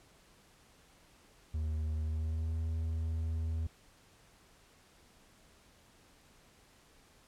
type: tone with pitch glide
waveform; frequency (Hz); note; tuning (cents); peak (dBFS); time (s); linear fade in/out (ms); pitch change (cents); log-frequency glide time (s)
triangle; 77.78 to 80.71; D#2 to E2; 0 to -36; -30; 1.54-3.67; 5; +64; 2-2.56
effects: pink hiss -63 dBFS RMS until 7.27 s + low-pass 11000 Hz 12 dB/octave